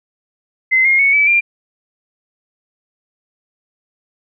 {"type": "tone with pitch steps", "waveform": "sine", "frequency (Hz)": [2058, 2136, 2216, 2299, 2386], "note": ["C7", "C7", "C#7", "D7", "D7"], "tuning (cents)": [-29, 35, -1, -37, 27], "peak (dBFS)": -9, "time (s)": [0.71, 1.41], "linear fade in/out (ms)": 20, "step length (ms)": 140, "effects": []}